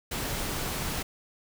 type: noise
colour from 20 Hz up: pink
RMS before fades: -32 dBFS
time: 0.11-1.03 s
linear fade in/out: 10 ms
effects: none